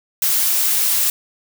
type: noise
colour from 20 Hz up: blue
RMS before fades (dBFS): -17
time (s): 0.22-1.1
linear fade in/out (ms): 2
effects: none